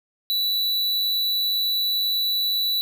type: tone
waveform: square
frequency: 3951 Hz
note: B7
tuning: in tune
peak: -21 dBFS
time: 0.3-2.81 s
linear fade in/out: 0 ms
effects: none